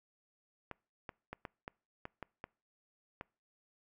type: clicks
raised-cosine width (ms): 0.5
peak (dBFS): -27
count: 9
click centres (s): 0.713 / 1.092 / 1.33 / 1.452 / 1.679 / 2.054 / 2.227 / 2.441 / 3.211
effects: noise-tail reverb RT60 0.4 s tail -26 dB re dry